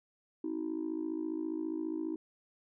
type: tone with amplitude modulation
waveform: sine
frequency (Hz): 318.8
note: D#4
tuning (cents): +42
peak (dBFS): -28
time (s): 0.44-2.16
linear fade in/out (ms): 5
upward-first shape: sine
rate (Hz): 54.8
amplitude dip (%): 95
effects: tanh soft clip ceiling -28 dBFS